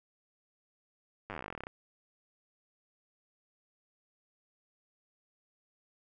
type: slowing click train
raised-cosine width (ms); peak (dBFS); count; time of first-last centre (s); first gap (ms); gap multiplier
0.5; -25; 21; 1.3-1.669; 9; 1.07
effects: none